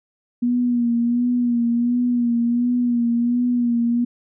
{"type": "tone with vibrato", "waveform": "sine", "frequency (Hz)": 240, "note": "B3", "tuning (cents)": -49, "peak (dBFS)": -16, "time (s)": [0.42, 4.05], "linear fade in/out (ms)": 10, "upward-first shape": "sine", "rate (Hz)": 1.4, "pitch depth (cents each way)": 39, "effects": []}